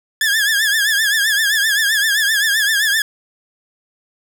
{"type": "tone with vibrato", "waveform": "sawtooth", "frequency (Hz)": 1700, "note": "G#6", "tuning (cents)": 40, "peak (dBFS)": -10, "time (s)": [0.21, 3.02], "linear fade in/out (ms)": 2, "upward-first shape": "triangle", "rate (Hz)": 7.7, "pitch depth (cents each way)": 120, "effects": []}